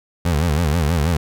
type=tone with vibrato; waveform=25% pulse; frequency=79.5 Hz; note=D#2; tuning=38 cents sharp; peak=-12 dBFS; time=0.25-1.17 s; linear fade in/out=5 ms; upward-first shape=sine; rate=6.2 Hz; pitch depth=180 cents each way; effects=none